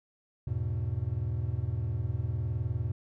triangle chord, E major, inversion none, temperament equal, 82.41 / 103.83 / 123.47 Hz, E2 / G#2 / B2, 0 / 0 / 0 cents, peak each -33 / -31 / -31 dBFS, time 0.47-2.92 s, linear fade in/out 5 ms, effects none

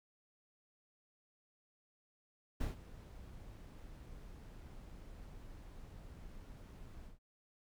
brown noise with ADSR envelope, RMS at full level -35 dBFS, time 2.6-7.19 s, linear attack 11 ms, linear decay 140 ms, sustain -17 dB, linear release 140 ms, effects none

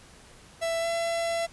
45% pulse tone with pitch glide, 664 to 672.9 Hz, E5 to E5, +12 to +35 cents, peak -26 dBFS, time 0.61-1.47 s, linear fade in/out 20 ms, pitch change +23 cents, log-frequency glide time 0.8-0.87 s, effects pink hiss -52 dBFS RMS until 1.52 s + resampled to 24000 Hz

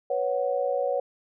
sine chord, B suspended second, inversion none, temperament equal, 493.9 / 554.4 / 740 Hz, B4 / C#5 / F#5, 0 / 0 / 0 cents, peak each -28 / -26 / -31 dBFS, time 0.1-1 s, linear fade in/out 5 ms, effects none

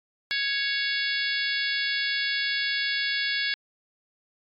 harmonic tone with a mistuned harmonic, 554.4 Hz, C#5, in tune, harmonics 3 / 4 / 5 / 6 / 7 / 8 / 9, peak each -29 / -31 / -36 / -32 / -37 / -32 / -37 dBFS, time 0.31-3.54 s, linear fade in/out 0 ms, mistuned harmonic 6, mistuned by +42 cents, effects AAC 64 kbps

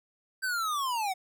square linear sweep, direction down, 1568 to 726 Hz, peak -29 dBFS, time 0.42-1.14 s, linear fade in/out 20 ms, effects none

